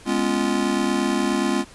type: chord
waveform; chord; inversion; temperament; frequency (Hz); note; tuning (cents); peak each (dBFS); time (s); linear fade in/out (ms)
square; C# dominant seventh; second; just; 207.9 / 249.5 / 277.2 / 346.5; G#3 / B3 / C#4 / E#4; +2 / +18 / 0 / -14; -26; 0.05-1.65; 50
effects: pink hiss -46 dBFS RMS until 1.74 s + resampled to 24000 Hz